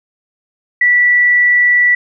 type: tone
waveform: sine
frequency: 1958 Hz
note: B6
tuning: 15 cents flat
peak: -7 dBFS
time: 0.81-1.95 s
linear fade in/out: 5 ms
effects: none